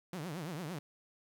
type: tone with vibrato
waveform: sawtooth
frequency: 164.81 Hz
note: E3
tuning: in tune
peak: -35 dBFS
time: 0.13-0.79 s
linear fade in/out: 2 ms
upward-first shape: triangle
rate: 8.9 Hz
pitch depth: 290 cents each way
effects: 11-bit